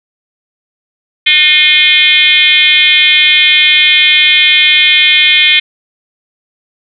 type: tone with frequency modulation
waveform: sine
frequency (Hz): 2794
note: F7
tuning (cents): 0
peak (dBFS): -4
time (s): 1.26-5.6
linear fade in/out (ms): 10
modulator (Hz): 326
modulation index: 2.5
effects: none